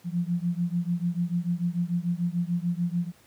sine beating tone pair, 171 / 177.8 Hz, F3 / F3, -36 / +31 cents, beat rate 6.8 Hz, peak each -27 / -28 dBFS, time 0.04-3.12 s, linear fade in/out 50 ms, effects pink hiss -58 dBFS RMS until 3.26 s + high-pass 80 Hz 12 dB/octave

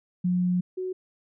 sine tone pair in turn, 179.7 / 370.8 Hz, F3 / F#4, +50 / +4 cents, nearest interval octave + minor second, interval 1254 cents, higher second, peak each -21 / -28 dBFS, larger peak first, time 0.24-0.61 / 0.77-0.93 s, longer first, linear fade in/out 10 ms, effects none

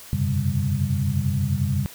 sine tone cluster, 87.2 / 95.8 / 129.4 / 140.8 / 197.2 Hz, F2 / G2 / C3 / C#3 / G3, -2 / -39 / -19 / +27 / +11 cents, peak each -28 / -26 / -25 / -26 / -28 dBFS, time 0.13-1.86 s, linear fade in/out 0 ms, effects white hiss -43 dBFS RMS until 1.94 s

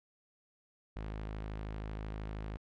sawtooth tone, 52.9 Hz, G#1, 33 cents sharp, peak -35 dBFS, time 0.96-2.57 s, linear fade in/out 0 ms, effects low-pass 3000 Hz 12 dB/octave

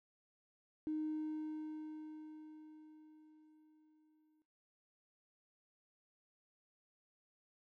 triangle tone with exponential decay, 309.2 Hz, D#4, 11 cents flat, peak -32 dBFS, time 0.87-4.42 s, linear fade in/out 0 ms, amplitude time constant 770 ms, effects noise-tail reverb RT60 0.8 s tail -21 dB re dry + tanh soft clip ceiling -34 dBFS

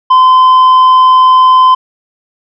sine tone with tanh clipping, 1027 Hz, C6, 33 cents flat, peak -3 dBFS, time 0.1-1.75 s, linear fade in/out 10 ms, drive 4 dB, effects none

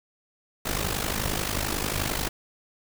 pink noise with amplitude modulation, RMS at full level -25 dBFS, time 0.65-2.29 s, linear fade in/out 10 ms, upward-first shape sine, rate 51.3 Hz, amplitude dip 75%, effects none

